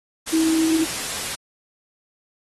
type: tone in noise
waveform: sine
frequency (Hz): 321.9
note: E4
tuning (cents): -41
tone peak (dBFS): -16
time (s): 0.32-0.85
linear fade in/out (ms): 20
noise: white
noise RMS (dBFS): -27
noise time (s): 0.26-1.36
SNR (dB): +8
effects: low-pass 11000 Hz 12 dB/octave + AAC 32 kbps